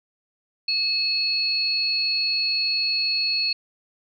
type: tone pair together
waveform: sine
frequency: 2585 / 4353 Hz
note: E7 / C#8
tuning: -34 / -32 cents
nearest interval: major sixth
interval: 902 cents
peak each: -28 / -21 dBFS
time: 0.68-3.53 s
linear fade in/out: 5 ms
effects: none